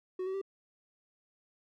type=tone with pitch steps; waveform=triangle; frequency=370 / 380 / 390.2 Hz; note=F#4 / F#4 / G4; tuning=0 / +46 / -8 cents; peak=-31 dBFS; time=0.19-0.415 s; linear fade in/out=5 ms; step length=75 ms; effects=none